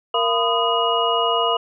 sine tone cluster, 464.9 / 685 / 1007 / 1240 / 2888 Hz, A#4 / F5 / B5 / D#6 / F#7, -5 / -34 / +33 / -6 / -43 cents, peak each -23 dBFS, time 0.14-1.57 s, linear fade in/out 5 ms, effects none

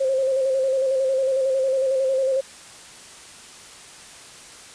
sine tone with vibrato, 530 Hz, C5, 22 cents sharp, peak -18 dBFS, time 0-2.41 s, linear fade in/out 10 ms, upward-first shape square, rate 11 Hz, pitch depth 33 cents each way, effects white hiss -43 dBFS RMS until 4.74 s + resampled to 22050 Hz

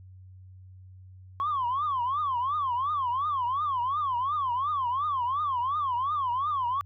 sine tone with vibrato, 1082 Hz, C#6, 42 cents flat, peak -24 dBFS, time 1.4-6.81 s, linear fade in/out 0 ms, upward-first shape triangle, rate 2.8 Hz, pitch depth 250 cents each way, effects tanh soft clip ceiling -22 dBFS + added 93 Hz sine -46 dBFS peak until 6.85 s

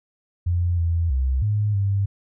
sine tone with pitch steps, 87.4 / 84.1 / 65.4 / 104.8 / 99.2 Hz, F2 / E2 / C2 / G#2 / G2, +2 / +35 / 0 / +16 / +21 cents, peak -18 dBFS, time 0.46-2.06 s, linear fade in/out 10 ms, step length 320 ms, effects none

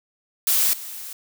blue noise with level steps, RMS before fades -19 / -35 dBFS, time 0.47-1.13 s, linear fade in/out 2 ms, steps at 0.73 s, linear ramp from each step 5 ms, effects none

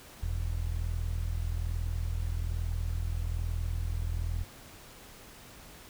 sawtooth tone with low-pass filter, 41.17 Hz, E1, 1 cent flat, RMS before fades -32 dBFS, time 0.22-4.44 s, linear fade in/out 10 ms, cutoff 89 Hz, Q 2.5, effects pink hiss -51 dBFS RMS until 5.89 s

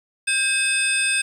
sine tone cluster, 1593 / 2574 / 3568 / 4985 / 8540 Hz, G6 / E7 / A7 / D#8 / C9, +27 / -42 / +23 / +2 / +34 cents, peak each -25 / -21 / -28 / -30 / -23 dBFS, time 0.27-1.22 s, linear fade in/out 10 ms, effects tanh soft clip ceiling -8 dBFS + 8-bit

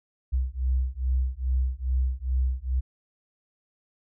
sine beating tone pair, 62.9 / 65.3 Hz, B1 / C2, +32 / -3 cents, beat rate 2.4 Hz, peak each -26 dBFS, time 0.32-2.81 s, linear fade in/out 20 ms, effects none

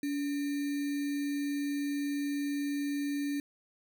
sine tone with sample-and-hold, 285.5 Hz, D4, 49 cents flat, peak -30 dBFS, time 0.03-3.4 s, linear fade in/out 2 ms, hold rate 2100 Hz, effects none

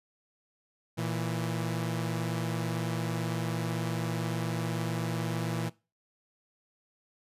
sawtooth tone pair together, 115.9 / 164.81 Hz, A#2 / E3, -10 / 0 cents, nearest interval tritone, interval 610 cents, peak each -29 / -29 dBFS, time 0.97-5.7 s, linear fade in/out 20 ms, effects noise-tail reverb RT60 0.3 s tail -21 dB re dry + resampled to 32000 Hz

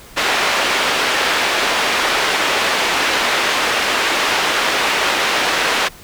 white band-pass noise, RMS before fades -17 dBFS, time 0.16-5.89 s, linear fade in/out 20 ms, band 350 to 2800 Hz, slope 12 dB/octave, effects pink hiss -40 dBFS RMS until 6.03 s

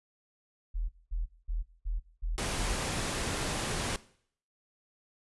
sine tone bursts, 40.6 Hz, E1, 26 cents flat, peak -29 dBFS, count 6, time 0.74-2.74 s, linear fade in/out 20 ms, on 150 ms, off 220 ms
pink noise, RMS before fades -33 dBFS, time 2.38-3.96 s, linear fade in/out 0 ms
effects noise-tail reverb RT60 0.6 s tail -19 dB re dry + resampled to 24000 Hz

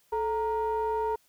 triangle ring-modulated tone, 246.9 Hz, B3, in tune, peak -21 dBFS, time 0.12-1.16 s, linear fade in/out 10 ms, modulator 682 Hz, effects white hiss -66 dBFS RMS until 1.28 s

